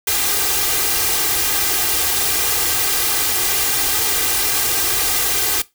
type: noise with comb filter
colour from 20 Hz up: white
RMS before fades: -18 dBFS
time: 0.07-5.62 s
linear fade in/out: 5 ms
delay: 2.5 ms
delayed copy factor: +0.75
effects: noise-tail reverb RT60 0.2 s tail -19 dB re dry